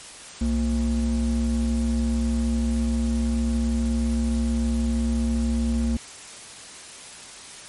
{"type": "ring-modulated tone", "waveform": "triangle", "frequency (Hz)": 146.83, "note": "D3", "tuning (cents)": 0, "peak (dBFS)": -15, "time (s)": [0.41, 5.97], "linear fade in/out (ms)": 5, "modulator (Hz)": 83.4, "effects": ["white hiss -41 dBFS RMS until 7.68 s", "MP3 48 kbps"]}